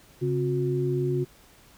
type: tone cluster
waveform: sine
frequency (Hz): 138.1 / 265.5 / 361.7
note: C#3 / C4 / F#4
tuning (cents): -6 / +25 / -39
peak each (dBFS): -26 / -35 / -26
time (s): 0.21-1.25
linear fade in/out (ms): 20
effects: pink hiss -55 dBFS RMS until 1.77 s